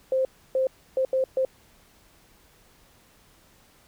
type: tone bursts at uneven times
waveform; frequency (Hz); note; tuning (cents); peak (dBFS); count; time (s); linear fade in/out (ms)
sine; 524; C5; +2; -20; 5; 0.12-0.25 / 0.55-0.67 / 0.97-1.05 / 1.13-1.24 / 1.37-1.45; 2
effects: pink hiss -58 dBFS RMS until 3.87 s